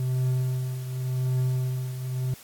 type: tone with tremolo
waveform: triangle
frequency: 128.3 Hz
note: C3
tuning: 34 cents flat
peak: -19 dBFS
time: 0-2.34 s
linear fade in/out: 2 ms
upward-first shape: triangle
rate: 0.89 Hz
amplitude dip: 70%
effects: white hiss -49 dBFS RMS until 2.43 s + AAC 64 kbps